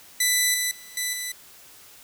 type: tone with level steps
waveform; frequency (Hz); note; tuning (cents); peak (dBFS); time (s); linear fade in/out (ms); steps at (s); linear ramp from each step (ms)
10% pulse; 1991; B6; +14; -10 / -14 / -34 / -16 / -20; 0.2-1.32; 5; 0.54 / 0.71 / 0.97 / 1.13; 2
effects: white hiss -49 dBFS RMS until 2.03 s